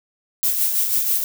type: noise with tremolo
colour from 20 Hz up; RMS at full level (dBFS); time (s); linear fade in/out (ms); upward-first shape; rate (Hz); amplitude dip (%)
violet; -18; 0.43-1.24; 0; sine; 6.1; 45
effects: none